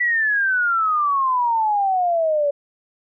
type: exponential sweep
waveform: sine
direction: down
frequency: 1975 to 565 Hz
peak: -16 dBFS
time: 0-2.51 s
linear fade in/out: 10 ms
effects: none